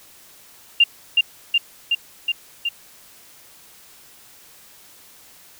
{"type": "tone with echo", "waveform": "sine", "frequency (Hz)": 2794, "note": "F7", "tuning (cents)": 0, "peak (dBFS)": -9, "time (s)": [0.8, 0.84], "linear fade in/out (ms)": 5, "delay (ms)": 370, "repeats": 5, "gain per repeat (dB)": -2, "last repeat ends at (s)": 2.69, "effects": ["white hiss -48 dBFS RMS until 5.59 s"]}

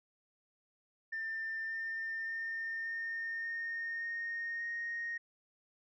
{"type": "tone with pitch steps", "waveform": "sine", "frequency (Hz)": [1793, 1804.4, 1815.9, 1827.5, 1839.2, 1850.9, 1862.7], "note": ["A6", "A6", "A#6", "A#6", "A#6", "A#6", "A#6"], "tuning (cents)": [32, 43, -46, -35, -24, -13, -2], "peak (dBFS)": -35, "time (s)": [1.12, 5.18], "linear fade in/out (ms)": 10, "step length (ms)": 580, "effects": ["tanh soft clip ceiling -32 dBFS"]}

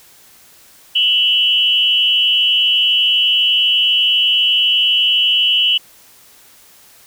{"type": "tone with amplitude modulation", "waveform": "sine", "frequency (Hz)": 2960, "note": "F#7", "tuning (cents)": 0, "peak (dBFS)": -7, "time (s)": [0.95, 5.78], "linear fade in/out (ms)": 10, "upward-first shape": "sine", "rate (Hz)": 252, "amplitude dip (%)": 80, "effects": ["white hiss -46 dBFS RMS until 7.06 s"]}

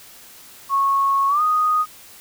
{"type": "tone with pitch glide", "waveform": "sine", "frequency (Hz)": [1100, 1241.9], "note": ["C#6", "D#6"], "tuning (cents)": [-14, -4], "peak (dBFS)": -15, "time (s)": [0.69, 1.86], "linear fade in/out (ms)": 50, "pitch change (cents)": 210, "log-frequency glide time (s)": [1.28, 1.42], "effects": ["white hiss -44 dBFS RMS until 2.2 s"]}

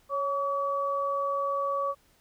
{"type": "tone pair together", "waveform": "sine", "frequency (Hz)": [554.4, 1139.3], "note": ["C#5", "C#6"], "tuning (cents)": [0, 47], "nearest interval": "octave", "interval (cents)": 1247, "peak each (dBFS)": [-30, -28], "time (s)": [0.09, 1.95], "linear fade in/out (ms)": 50, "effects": ["pink hiss -64 dBFS RMS until 2.2 s"]}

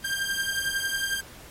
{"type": "beating tone pair", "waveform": "sawtooth", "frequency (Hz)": [1587, 1598], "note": ["G6", "G6"], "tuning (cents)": [21, 33], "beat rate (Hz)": 11, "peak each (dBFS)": -26, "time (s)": [0.04, 1.21], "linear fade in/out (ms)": 10, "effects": ["pink hiss -48 dBFS RMS until 1.5 s", "AAC 48 kbps"]}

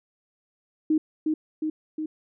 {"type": "tone with echo", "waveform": "sine", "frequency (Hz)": 311.1, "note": "D#4", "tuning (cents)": 0, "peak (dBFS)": -18, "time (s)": [0.9, 0.98], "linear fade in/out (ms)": 5, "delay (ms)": 360, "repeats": 3, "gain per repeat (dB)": -3, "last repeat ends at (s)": 2.06, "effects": []}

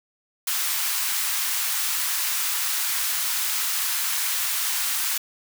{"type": "high-pass noise", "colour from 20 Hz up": "white", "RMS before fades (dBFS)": -25, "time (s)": [0.47, 5.18], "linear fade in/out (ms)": 5, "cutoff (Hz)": 950, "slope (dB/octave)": 24, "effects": []}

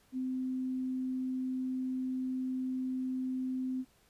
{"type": "tone", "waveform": "sine", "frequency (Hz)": 257.9, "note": "C4", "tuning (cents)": -25, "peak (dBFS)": -32, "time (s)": [0.12, 3.85], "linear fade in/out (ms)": 50, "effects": ["pink hiss -67 dBFS RMS until 4.09 s", "resampled to 32000 Hz"]}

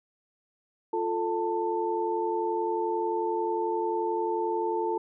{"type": "tone cluster", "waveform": "sine", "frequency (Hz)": [349.7, 441, 889], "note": ["F4", "A4", "A5"], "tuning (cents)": [2, 4, 18], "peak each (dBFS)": -30, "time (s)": [0.93, 4.98], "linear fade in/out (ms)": 5, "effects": []}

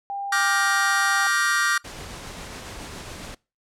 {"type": "tone with pitch glide", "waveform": "sine", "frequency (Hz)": [798, 792], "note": ["G5", "G5"], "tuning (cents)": [31, 18], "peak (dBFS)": -27, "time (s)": [0.1, 1.27], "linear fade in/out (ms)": 0, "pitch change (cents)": -13, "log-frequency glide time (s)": [0.48, 0.72]}
{"type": "chord", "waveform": "45% pulse", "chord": "G minor seventh", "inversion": "second", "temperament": "just", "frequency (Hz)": [1176, 1411.2, 1568, 1881.6], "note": ["D6", "F6", "G6", "Bb6"], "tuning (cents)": [2, 18, 0, 16], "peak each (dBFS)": -25, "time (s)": [0.32, 1.78], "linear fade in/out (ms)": 5}
{"type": "noise with tremolo", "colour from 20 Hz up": "pink", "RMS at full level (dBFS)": -36, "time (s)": [1.84, 3.35], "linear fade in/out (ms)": 10, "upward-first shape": "triangle", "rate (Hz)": 7.3, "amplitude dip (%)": 25}
{"effects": ["noise-tail reverb RT60 0.3 s tail -24 dB re dry", "low-pass 9000 Hz 12 dB/octave"]}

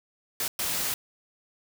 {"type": "noise bursts at uneven times", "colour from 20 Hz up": "white", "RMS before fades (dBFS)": -29, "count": 2, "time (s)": [[0.4, 0.48], [0.59, 0.94]], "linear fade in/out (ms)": 2, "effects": []}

